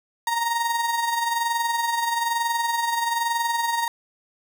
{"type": "tone with amplitude modulation", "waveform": "35% pulse", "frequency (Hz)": 932.3, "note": "A#5", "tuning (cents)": 0, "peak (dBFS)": -18, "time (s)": [0.27, 3.88], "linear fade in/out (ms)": 2, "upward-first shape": "sine", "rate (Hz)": 21.1, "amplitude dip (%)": 50, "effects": []}